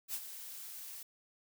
blue noise with ADSR envelope, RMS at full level -37 dBFS, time 0.08-1.03 s, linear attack 62 ms, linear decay 50 ms, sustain -10 dB, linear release 6 ms, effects none

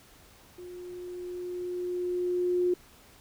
sine tone with level ramp, 357.7 Hz, F4, 41 cents sharp, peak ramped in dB -41 to -22 dBFS, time 0.58-2.74 s, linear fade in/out 5 ms, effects pink hiss -56 dBFS RMS until 3.2 s

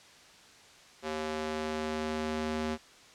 square tone with high-pass filter sweep, 77.78 Hz, D#2, in tune, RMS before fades -34 dBFS, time 1.02-2.78 s, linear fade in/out 50 ms, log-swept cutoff 380 to 220 Hz, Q 1.1, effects white hiss -55 dBFS RMS until 3.14 s + low-pass 6000 Hz 12 dB/octave

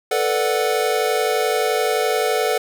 square chord, B minor seventh, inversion third, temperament equal with one note detuned, 440 / 491.6 / 587.3 / 740 Hz, A4 / B4 / D5 / F#5, 0 / -8 / 0 / 0 cents, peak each -22 / -24 / -26 / -24 dBFS, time 0.11-2.58 s, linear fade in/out 5 ms, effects none

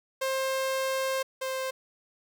sawtooth tone pair in turn, 530 / 525.1 Hz, C5 / C5, +22 / +6 cents, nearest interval unison, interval 16 cents, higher first, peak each -23 / -26 dBFS, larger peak first, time 0.21-1.23 / 1.41-1.71 s, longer first, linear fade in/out 10 ms, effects none

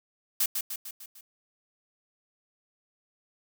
blue noise with echo, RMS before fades -25 dBFS, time 0.4-0.46 s, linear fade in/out 5 ms, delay 150 ms, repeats 5, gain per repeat -5 dB, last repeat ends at 1.21 s, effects none

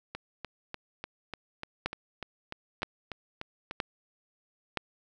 two click trains, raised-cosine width 0.3 ms, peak -21 / -13 dBFS, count 13 / 4, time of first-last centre 0.15-3.711 / 1.86-4.773 s, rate 3.37 / 1.03 Hz, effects none

